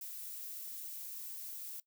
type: noise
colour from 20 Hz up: violet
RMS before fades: -45 dBFS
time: 0.01-1.8 s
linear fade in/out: 2 ms
effects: noise-tail reverb RT60 0.1 s tail -19 dB re dry